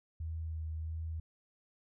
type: tone with vibrato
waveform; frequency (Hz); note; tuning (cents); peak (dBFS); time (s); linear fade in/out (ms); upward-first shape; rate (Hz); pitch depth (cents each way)
sine; 80; D#2; +49; -36; 0.2-1.2; 5; sine; 1.5; 18
effects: none